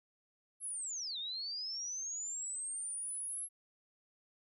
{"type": "linear two-way sweep", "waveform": "sine", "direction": "down then up", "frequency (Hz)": [11175, 3561, 11175], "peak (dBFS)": -38, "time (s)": [0.6, 3.49], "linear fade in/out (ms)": 50, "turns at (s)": 1.18, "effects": []}